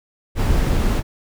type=noise; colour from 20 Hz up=brown; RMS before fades=-17 dBFS; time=0.35-1.03 s; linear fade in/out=50 ms; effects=none